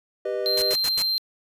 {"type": "chord", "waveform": "triangle", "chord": "G augmented", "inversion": "none", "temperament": "equal with one note detuned", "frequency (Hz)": [392, 493.9, 616.2], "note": ["G4", "B4", "D#5"], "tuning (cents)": [0, 0, -17], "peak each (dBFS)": -27, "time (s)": [0.25, 0.74], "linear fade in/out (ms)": 5}
{"type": "tone", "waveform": "triangle", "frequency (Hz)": 4147, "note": "C8", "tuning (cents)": -16, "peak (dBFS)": -20, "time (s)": [0.46, 1.18], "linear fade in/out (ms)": 0}
{"type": "noise bursts", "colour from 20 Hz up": "white", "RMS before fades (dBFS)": -28, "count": 4, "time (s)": [0.57, 1.025], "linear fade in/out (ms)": 5, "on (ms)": 53, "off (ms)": 81}
{"effects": ["resampled to 32000 Hz"]}